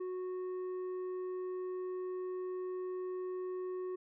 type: tone with tanh clipping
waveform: sine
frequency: 367.8 Hz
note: F#4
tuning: 10 cents flat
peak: -38 dBFS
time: 0-3.96 s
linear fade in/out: 10 ms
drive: 6 dB
effects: none